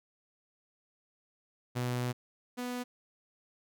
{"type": "tone pair in turn", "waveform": "sawtooth", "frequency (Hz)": [123.47, 246.9], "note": ["B2", "B3"], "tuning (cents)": [0, 0], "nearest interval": "octave", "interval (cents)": 1200, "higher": "second", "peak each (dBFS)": [-27, -31], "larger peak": "first", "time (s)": [[1.75, 2.13], [2.57, 2.84]], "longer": "first", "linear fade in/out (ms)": 20, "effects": []}